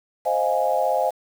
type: chord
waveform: sine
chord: F minor seventh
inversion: second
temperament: equal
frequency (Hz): 523.3 / 622.3 / 698.5 / 830.6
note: C5 / Eb5 / F5 / Ab5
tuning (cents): 0 / 0 / 0 / 0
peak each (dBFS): -24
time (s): 0.25-1.11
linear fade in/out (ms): 20
effects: 7-bit